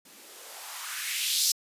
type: noise with band-pass filter sweep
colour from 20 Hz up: violet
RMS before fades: -32 dBFS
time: 0.05-1.52 s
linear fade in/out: 5 ms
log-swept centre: 210 to 5300 Hz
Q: 2.4
effects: resampled to 32000 Hz